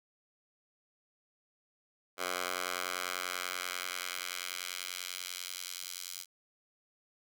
10% pulse tone with high-pass filter sweep, 90.3 Hz, F#2, 42 cents flat, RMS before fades -39 dBFS, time 2.17-6.26 s, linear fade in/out 50 ms, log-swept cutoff 810 to 4800 Hz, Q 0.87, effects none

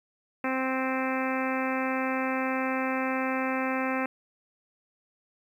harmonic tone, 261.6 Hz, C4, in tune, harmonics 1 / 2 / 3 / 4 / 5 / 6 / 7 / 8 / 9 / 10, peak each -30 / -33 / -35 / -36 / -37 / -38 / -38 / -39 / -40 / -40 dBFS, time 0.44-4.06 s, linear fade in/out 2 ms, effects 10-bit

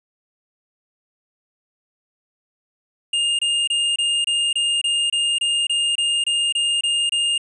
square tone bursts, 2824 Hz, F7, 19 cents sharp, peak -18 dBFS, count 15, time 3.13-7.38 s, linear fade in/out 5 ms, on 260 ms, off 25 ms, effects resampled to 22050 Hz

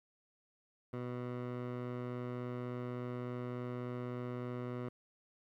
15% pulse tone with low-pass filter, 123.47 Hz, B2, in tune, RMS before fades -41 dBFS, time 0.93-4.89 s, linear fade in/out 5 ms, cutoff 1600 Hz, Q 0.69, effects 12-bit

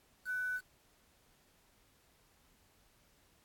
sine tone with quantisation, 1497 Hz, F#6, 20 cents sharp, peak -34 dBFS, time 0.25-0.61 s, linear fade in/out 50 ms, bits 9, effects pink hiss -69 dBFS RMS until 3.44 s + AAC 64 kbps

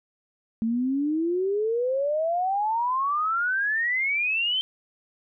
sine exponential sweep, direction up, 220 to 3136 Hz, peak -22 dBFS, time 0.62-4.61 s, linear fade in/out 0 ms, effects none

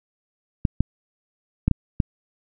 clicks, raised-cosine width 5 ms, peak -5 dBFS, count 5, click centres 0.652 / 0.806 / 1.68 / 1.713 / 2.002 s, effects none

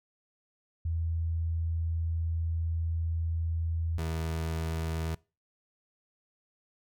sine / 30% pulse tone pair in turn, 82.41 / 81.04 Hz, E2 / E2, 0 / -29 cents, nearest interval unison, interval 29 cents, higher first, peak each -28 / -28 dBFS, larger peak neither, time 0.85-3.98 / 3.98-5.15 s, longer first, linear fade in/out 5 ms, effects noise-tail reverb RT60 0.3 s tail -23 dB re dry

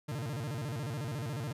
40% pulse tone with vibrato, 130.81 Hz, C3, in tune, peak -34 dBFS, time 0.08-1.53 s, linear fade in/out 10 ms, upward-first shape square, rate 14 Hz, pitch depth 240 cents each way, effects resampled to 32000 Hz

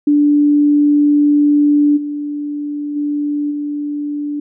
sine tone with level steps, 292.6 Hz, D4, 6 cents flat, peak -8 / -19 / -15 / -18 dBFS, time 0.07-4.4 s, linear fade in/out 5 ms, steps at 1.96 / 2.95 / 3.5 s, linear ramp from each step 20 ms, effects none

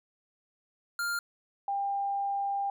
square / sine tone pair in turn, 1400 / 797.2 Hz, F6 / G5, +4 / +29 cents, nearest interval minor seventh, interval 975 cents, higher first, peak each -30 / -28 dBFS, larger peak second, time 0.99-1.19 / 1.68-2.7 s, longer second, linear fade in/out 2 ms, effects none

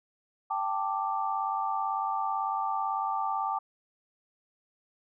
sine chord, G suspended second, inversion none, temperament just, 784 / 882 / 1176 Hz, G5 / A5 / D6, 0 / +4 / +2 cents, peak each -32 dBFS, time 0.5-3.59 s, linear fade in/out 10 ms, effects none

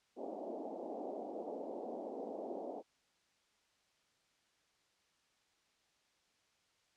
white band-pass noise, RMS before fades -44 dBFS, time 0.16-2.83 s, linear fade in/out 50 ms, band 230 to 750 Hz, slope 48 dB/octave, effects white hiss -75 dBFS RMS until 6.96 s + low-pass 6000 Hz 12 dB/octave

